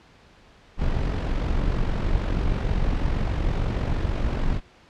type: noise with amplitude modulation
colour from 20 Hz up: brown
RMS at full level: -21 dBFS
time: 0.77-4.61 s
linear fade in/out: 50 ms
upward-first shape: sine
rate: 46.4 Hz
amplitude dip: 50%
effects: pink hiss -53 dBFS RMS until 4.89 s + low-pass 4000 Hz 12 dB/octave